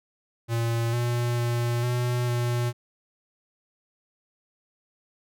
square tone with pitch steps, 116.1 / 120.2 / 119.3 / 122.5 / 120.7 Hz, A#2 / B2 / A#2 / B2 / B2, -7 / -46 / +41 / -14 / -39 cents, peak -24 dBFS, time 0.48-2.73 s, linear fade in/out 50 ms, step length 450 ms, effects none

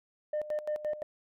sine tone with tremolo, 604 Hz, D5, 48 cents sharp, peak -27 dBFS, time 0.33-1.03 s, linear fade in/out 5 ms, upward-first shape square, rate 5.8 Hz, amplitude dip 80%, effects tanh soft clip ceiling -27 dBFS

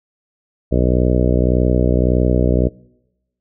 harmonic tone, 61.74 Hz, B1, in tune, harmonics 1 / 2 / 3 / 4 / 5 / 6 / 7 / 8 / 9 / 10, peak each -16 / -19 / -21 / -22 / -23 / -24 / -24 / -25 / -26 / -26 dBFS, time 0.71-2.69 s, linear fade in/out 20 ms, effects noise-tail reverb RT60 1.0 s tail -25 dB re dry

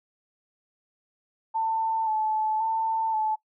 sine tone with vibrato, 880 Hz, A5, in tune, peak -23 dBFS, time 1.54-3.36 s, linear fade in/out 20 ms, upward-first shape square, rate 0.94 Hz, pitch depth 25 cents each way, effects noise-tail reverb RT60 0.1 s tail -21 dB re dry

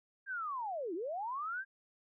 sine linear two-way sweep, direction down then up, 1625 to 311.1 to 1625 Hz, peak -36 dBFS, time 0.26-1.65 s, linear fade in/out 50 ms, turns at 0.94 s, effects none

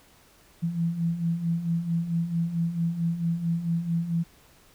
sine beating tone pair, 164.81 / 169.31 Hz, E3 / E3, 0 / +47 cents, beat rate 4.5 Hz, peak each -31 / -25 dBFS, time 0.62-4.24 s, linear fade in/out 20 ms, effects pink hiss -57 dBFS RMS until 4.74 s

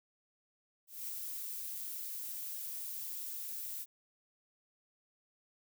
violet noise with ADSR envelope, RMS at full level -40 dBFS, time 0.87-3.86 s, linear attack 210 ms, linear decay 13 ms, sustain -2 dB, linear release 42 ms, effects none

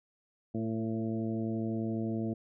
harmonic tone with a mistuned harmonic, 111.8 Hz, A2, 28 cents sharp, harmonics 1 / 2 / 3 / 4 / 5 / 6, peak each -37 / -33 / -37 / -44 / -47 / -45 dBFS, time 0.54-2.34 s, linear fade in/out 10 ms, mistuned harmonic 4, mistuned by +21 cents, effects none

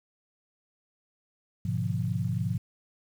sine chord, G# diminished seventh, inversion none, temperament equal, 103.83 / 123.47 / 146.83 / 174.61 Hz, G#2 / B2 / D3 / F3, 0 / 0 / 0 / 0 cents, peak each -31 / -31 / -35 / -32 dBFS, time 1.65-2.58 s, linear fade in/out 5 ms, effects 9-bit

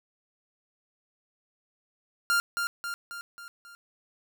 45% pulse tone with echo, 1396.9 Hz, F6, in tune, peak -22 dBFS, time 2.3-2.4 s, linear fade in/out 0 ms, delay 270 ms, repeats 5, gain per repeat -5 dB, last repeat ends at 3.75 s, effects none

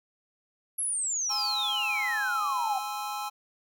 sine exponential sweep, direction down, 11370 to 751 Hz, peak -27 dBFS, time 0.78-2.79 s, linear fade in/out 10 ms
square chord, Ab augmented, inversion none, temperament equal, 830.6 / 1046.5 / 1318.5 Hz, Ab5 / C6 / E6, 0 / 0 / 0 cents, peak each -35 / -40 / -38 dBFS, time 1.29-3.3 s, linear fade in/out 20 ms
effects none

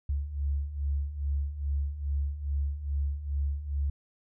sine beating tone pair, 69.3 / 71.7 Hz, C#2 / D2, 0 / -41 cents, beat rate 2.4 Hz, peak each -34 / -29 dBFS, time 0.09-3.9 s, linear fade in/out 5 ms, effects none

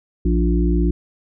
harmonic tone, 58.27 Hz, A#1, in tune, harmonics 1 / 3 / 5 / 6, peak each -16 / -21 / -23 / -24 dBFS, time 0.25-0.91 s, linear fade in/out 5 ms, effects none

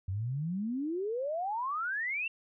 sine exponential sweep, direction up, 90 to 2759 Hz, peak -31 dBFS, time 0.08-2.28 s, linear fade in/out 5 ms, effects none

